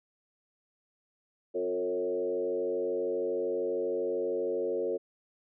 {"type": "tone with frequency modulation", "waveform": "sine", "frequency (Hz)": 450, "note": "A4", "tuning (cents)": 39, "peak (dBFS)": -28, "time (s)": [1.54, 4.98], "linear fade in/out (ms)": 20, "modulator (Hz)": 92.8, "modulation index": 1.2, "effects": []}